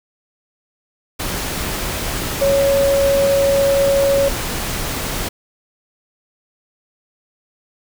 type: tone in noise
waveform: sine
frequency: 554.4 Hz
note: C#5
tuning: in tune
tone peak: -12 dBFS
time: 2.41-4.29 s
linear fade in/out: 10 ms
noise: pink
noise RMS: -23 dBFS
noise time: 1.19-5.29 s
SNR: +8 dB
effects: none